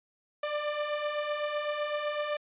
sawtooth beating tone pair, 587.3 / 595.2 Hz, D5 / D5, 0 / +23 cents, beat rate 7.9 Hz, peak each -33 / -27 dBFS, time 0.43-2.37 s, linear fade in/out 5 ms, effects resampled to 8000 Hz

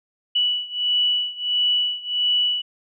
sine beating tone pair, 2952 / 2953.5 Hz, F#7 / F#7, -5 / -4 cents, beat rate 1.5 Hz, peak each -21 / -23 dBFS, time 0.35-2.62 s, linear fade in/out 10 ms, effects none

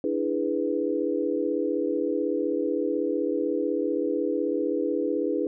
sine chord, E dominant seventh, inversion third, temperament equal, 293.7 / 329.6 / 415.3 / 493.9 Hz, D4 / E4 / G#4 / B4, 0 / 0 / 0 / 0 cents, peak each -29 dBFS, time 0.04-5.47 s, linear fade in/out 2 ms, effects none

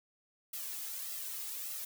blue noise with flanger, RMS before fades -41 dBFS, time 0.53-1.85 s, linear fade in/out 5 ms, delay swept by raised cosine 1.5 to 2.4 ms, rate 1.7 Hz, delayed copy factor +0.65, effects none

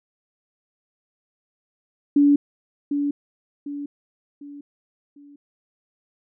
sine tone with echo, 286.9 Hz, D4, 40 cents flat, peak -12 dBFS, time 2.16-2.36 s, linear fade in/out 5 ms, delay 750 ms, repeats 4, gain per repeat -8 dB, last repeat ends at 5.36 s, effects none

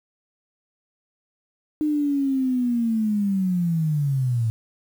sine linear sweep, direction down, 306.3 to 110 Hz, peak -19 dBFS, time 1.81-4.5 s, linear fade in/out 0 ms, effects 8-bit

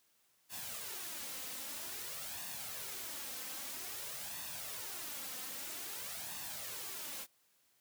white noise with flanger, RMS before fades -44 dBFS, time 0.49-7.27 s, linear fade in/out 50 ms, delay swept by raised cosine 1.1 to 3.9 ms, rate 0.51 Hz, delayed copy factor +0.55, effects white hiss -73 dBFS RMS until 7.8 s + high-pass 80 Hz 12 dB/octave

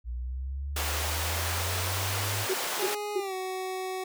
sine linear sweep, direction up, 58.27 to 103.83 Hz, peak -31 dBFS, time 0.04-2.47 s, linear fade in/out 50 ms
pink high-pass noise, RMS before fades -32 dBFS, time 0.76-2.95 s, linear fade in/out 5 ms, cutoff 530 Hz, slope 12 dB/octave
sine tone bursts, 378.1 Hz, F#4, 38 cents sharp, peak -25 dBFS, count 3, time 2.49-3.203 s, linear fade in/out 10 ms, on 51 ms, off 280 ms
25% pulse tone with pitch glide, 415.3 to 374.3 Hz, G#4 to F#4, 0 to +20 cents, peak -28 dBFS, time 2.79-4.04 s, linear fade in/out 5 ms, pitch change -180 cents, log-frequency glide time 3.15-3.34 s
effects none

